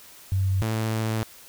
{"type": "tone pair in turn", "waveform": ["sine", "sawtooth"], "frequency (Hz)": [95.7, 110.73], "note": ["G2", "A2"], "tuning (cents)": [-41, 11], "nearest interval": "minor third", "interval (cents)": 252, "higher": "second", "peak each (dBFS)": -20, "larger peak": "neither", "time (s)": [[0.32, 0.62], [0.62, 1.23]], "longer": "second", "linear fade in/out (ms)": 0, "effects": ["white hiss -48 dBFS RMS until 1.48 s"]}